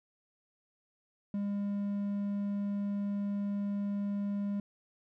triangle tone, 202.1 Hz, G#3, 47 cents flat, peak -29 dBFS, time 1.34-4.6 s, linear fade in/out 2 ms, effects none

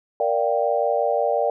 sine chord, G minor seventh, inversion first, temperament equal, 466.2 / 587.3 / 698.5 / 784 Hz, Bb4 / D5 / F5 / G5, 0 / 0 / 0 / 0 cents, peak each -24 / -22 / -25 / -25 dBFS, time 0.2-1.5 s, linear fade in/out 2 ms, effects none

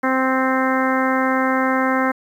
harmonic tone, 261.6 Hz, C4, in tune, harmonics 1 / 2 / 3 / 4 / 5 / 6 / 7 / 8, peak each -20 / -23 / -25 / -24 / -25 / -26 / -27 / -30 dBFS, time 0.03-2.12 s, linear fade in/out 10 ms, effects 8-bit

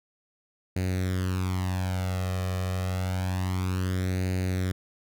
sawtooth tone with flanger, 92.5 Hz, F#2, in tune, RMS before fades -28 dBFS, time 0.76-4.72 s, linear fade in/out 5 ms, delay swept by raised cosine 0.45 to 1.65 ms, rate 0.28 Hz, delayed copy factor +0.75, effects none

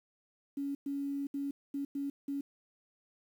sine tone bursts at uneven times, 280.3 Hz, C#4, 19 cents sharp, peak -33 dBFS, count 6, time 0.57-0.75 / 0.86-1.27 / 1.34-1.51 / 1.74-1.85 / 1.95-2.1 / 2.28-2.41 s, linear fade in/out 5 ms, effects 10-bit

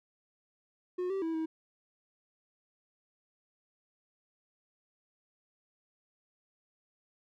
triangle tone with pitch steps, 361.8 / 387.5 / 326.1 / 320.1 Hz, F#4 / G4 / E4 / D#4, -39 / -20 / -19 / +49 cents, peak -29 dBFS, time 0.98-1.46 s, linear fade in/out 10 ms, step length 120 ms, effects none

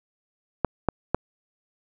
clicks, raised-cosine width 1 ms, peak -6 dBFS, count 3, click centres 0.647 / 0.887 / 1.146 s, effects none

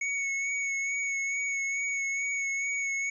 square tone with vibrato, 2217 Hz, C#7, in tune, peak -29 dBFS, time 0.01-3.1 s, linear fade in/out 5 ms, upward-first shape sine, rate 2.3 Hz, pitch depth 23 cents each way, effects resampled to 22050 Hz

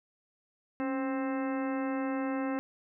harmonic tone with a mistuned harmonic, 263.1 Hz, C4, 10 cents sharp, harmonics 1 / 2 / 3 / 4 / 5 / 6 / 7 / 8 / 10, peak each -31 / -37 / -41 / -43 / -45 / -47 / -48 / -49 / -51 dBFS, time 0.8-2.59 s, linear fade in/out 0 ms, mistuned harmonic 1, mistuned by +61 cents, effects none

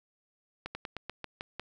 slowing click train, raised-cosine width 0.3 ms, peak -21 dBFS, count 8, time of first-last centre 0.66-1.596 s, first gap 90 ms, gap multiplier 1.13, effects none

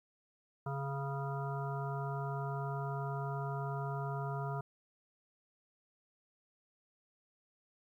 harmonic tone with a mistuned harmonic, 138.59 Hz, C#3, in tune, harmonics 1 / 3 / 5 / 7 / 9 / 10, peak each -37 / -45 / -44 / -45 / -47 / -50 dBFS, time 0.66-4.61 s, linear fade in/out 5 ms, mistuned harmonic 9, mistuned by -18 cents, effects 12-bit

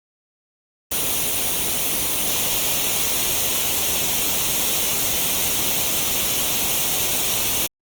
white noise with comb filter, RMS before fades -21 dBFS, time 0.91-7.67 s, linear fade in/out 10 ms, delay 0.31 ms, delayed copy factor +0.55, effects Opus 24 kbps

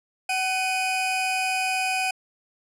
40% pulse tone pair together, 752.7 / 2489 Hz, F#5 / D#7, +29 / 0 cents, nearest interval octave + major sixth, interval 2071 cents, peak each -25 dBFS, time 0.29-2.11 s, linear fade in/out 5 ms, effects low-pass 12000 Hz 12 dB/octave

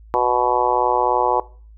harmonic tone, 123.47 Hz, B2, in tune, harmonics 3 / 4 / 5 / 6 / 7 / 8 / 9, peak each -24 / -22 / -25 / -24 / -20 / -22 / -26 dBFS, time 0.14-1.4 s, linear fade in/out 0 ms, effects noise-tail reverb RT60 0.4 s tail -20 dB re dry + added 54 Hz sine -41 dBFS peak until 1.77 s

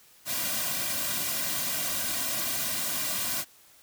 white noise with comb filter, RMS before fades -30 dBFS, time 0.25-3.45 s, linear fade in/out 50 ms, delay 2.3 ms, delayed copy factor -0.9, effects white hiss -57 dBFS RMS until 3.82 s

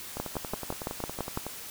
two click trains, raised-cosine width 1 ms, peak -16 / -21 dBFS, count 8 / 15, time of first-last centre 0.2-1.374 / 0.17-1.466 s, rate 5.96 / 10.8 Hz, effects white hiss -42 dBFS RMS until 1.7 s

